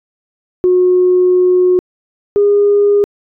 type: tone pair in turn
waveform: sine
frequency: 363.5 / 408 Hz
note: F#4 / G#4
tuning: -31 / -31 cents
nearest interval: major second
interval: 200 cents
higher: second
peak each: -6 dBFS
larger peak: neither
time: 0.64-1.79 / 2.36-3.04 s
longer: first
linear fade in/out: 0 ms
effects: tanh soft clip ceiling -2 dBFS